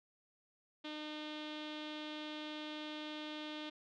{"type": "tone with low-pass filter", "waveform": "sawtooth", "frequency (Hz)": 303.9, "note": "D#4", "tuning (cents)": -41, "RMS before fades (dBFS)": -45, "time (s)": [0.84, 3.7], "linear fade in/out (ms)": 10, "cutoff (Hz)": 3500, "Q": 4.7, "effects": []}